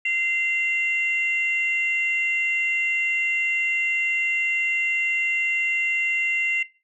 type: tone pair together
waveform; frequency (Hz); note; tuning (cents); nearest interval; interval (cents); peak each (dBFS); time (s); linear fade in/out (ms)
sine; 2076 / 2750; C7 / F7; -14 / -27; perfect fourth; 487; -23; 0.05-6.63; 5
effects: noise-tail reverb RT60 0.3 s tail -19 dB re dry + tanh soft clip ceiling -13 dBFS